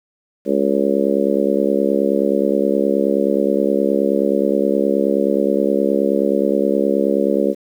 harmonic tone, 69.5 Hz, C#2, 5 cents sharp, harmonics 3 / 4 / 5 / 6 / 7 / 8, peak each -21 / -21 / -21 / -21 / -21 / -21 dBFS, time 0.45-7.55 s, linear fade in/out 50 ms, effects 8-bit

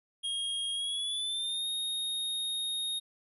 square tone with pitch glide, 3258 to 3721 Hz, G#7 to A#7, -34 to -4 cents, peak -32 dBFS, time 0.23-3 s, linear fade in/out 20 ms, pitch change +230 cents, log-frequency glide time 0.73-1.68 s, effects resampled to 32000 Hz

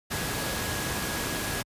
sine tone in noise, 1661.2 Hz, G#6, in tune, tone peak -39 dBFS, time 0.1-1.63 s, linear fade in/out 20 ms, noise pink, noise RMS -30 dBFS, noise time 0.1-1.63 s, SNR -12 dB, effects high-pass 60 Hz 12 dB/octave + resampled to 32000 Hz

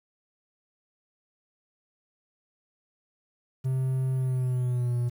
triangle tone with pitch glide, 130.81 to 121.35 Hz, C3 to B2, 0 to -30 cents, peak -22 dBFS, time 3.64-5.1 s, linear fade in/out 20 ms, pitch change -130 cents, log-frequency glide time 4.14-4.96 s, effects 9-bit

